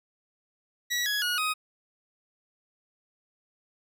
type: tone with pitch steps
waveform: 20% pulse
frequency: 1935 / 1674.8 / 1449.6 / 1254.7 Hz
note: B6 / G#6 / F#6 / D#6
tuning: -36 / +14 / -36 / +14 cents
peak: -21 dBFS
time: 0.9-1.54 s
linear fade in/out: 20 ms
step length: 160 ms
effects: none